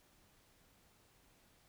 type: silence
effects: pink hiss -69 dBFS RMS until 1.68 s